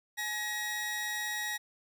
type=tone pair together; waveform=sawtooth; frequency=842.5 / 1899 Hz; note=G#5 / A#6; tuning=+25 / +32 cents; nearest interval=octave + major second; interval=1407 cents; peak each=-38 / -30 dBFS; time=0.17-1.58 s; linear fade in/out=20 ms; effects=none

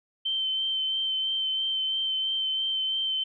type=tone with vibrato; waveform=sine; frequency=3100 Hz; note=G7; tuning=20 cents flat; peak=-25 dBFS; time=0.25-3.24 s; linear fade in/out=10 ms; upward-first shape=sine; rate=3 Hz; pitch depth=16 cents each way; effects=none

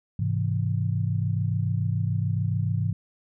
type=chord; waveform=sine; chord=Ab augmented; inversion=none; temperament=equal; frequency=103.83 / 130.81 / 164.81 Hz; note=Ab2 / C3 / E3; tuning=0 / 0 / 0 cents; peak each=-25 / -28 / -29 dBFS; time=0.19-2.93 s; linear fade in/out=5 ms; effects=none

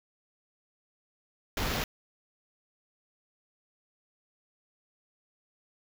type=noise with sample-and-hold; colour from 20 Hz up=pink; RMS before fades=-31 dBFS; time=1.57-1.84 s; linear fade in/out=2 ms; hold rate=8820 Hz; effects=none

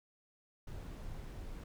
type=noise; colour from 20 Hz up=brown; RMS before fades=-45 dBFS; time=0.67-1.64 s; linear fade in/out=5 ms; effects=none

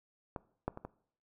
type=clicks; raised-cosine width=1 ms; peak=-24 / -19 / -29 / -27 dBFS; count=4; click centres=0.362 / 0.68 / 0.774 / 0.85 s; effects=noise-tail reverb RT60 0.6 s tail -20 dB re dry

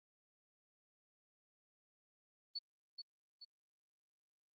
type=tone with echo; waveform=sine; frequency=4440 Hz; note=C#8; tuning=2 cents sharp; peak=-39 dBFS; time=2.55-2.59 s; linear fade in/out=10 ms; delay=430 ms; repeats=2; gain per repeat=-6 dB; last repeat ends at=3.45 s; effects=Opus 24 kbps

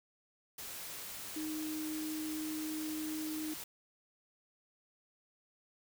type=tone in noise; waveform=sine; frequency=310.3 Hz; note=D#4; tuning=5 cents flat; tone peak=-37 dBFS; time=1.36-3.54 s; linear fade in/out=5 ms; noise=white; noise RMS=-45 dBFS; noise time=0.58-3.64 s; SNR=+5 dB; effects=none

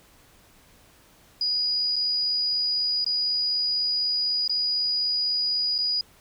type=tone with dropouts; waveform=sine; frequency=4912 Hz; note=D#8; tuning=23 cents flat; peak=-22 dBFS; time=1.41-6.01 s; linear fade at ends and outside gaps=2 ms; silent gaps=1.959-1.963 / 3.045-3.063 / 4.478-4.495 / 5.781-5.786 s; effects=pink hiss -56 dBFS RMS until 6.2 s

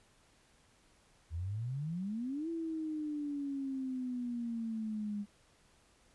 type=exponential two-way sweep; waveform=sine; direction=up then down; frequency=77.78 to 334.5 to 202.8 Hz; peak=-35 dBFS; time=1.3-5.26 s; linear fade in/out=50 ms; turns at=2.49 s; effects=pink hiss -67 dBFS RMS until 6.14 s + resampled to 24000 Hz

